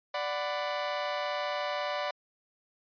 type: chord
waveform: sawtooth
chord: B minor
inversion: first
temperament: equal with one note detuned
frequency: 587.3 / 740 / 998.1 Hz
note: D5 / F#5 / B5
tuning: 0 / 0 / +18 cents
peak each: -29 / -33 / -33 dBFS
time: 0.14-2.11 s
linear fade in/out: 5 ms
effects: resampled to 11025 Hz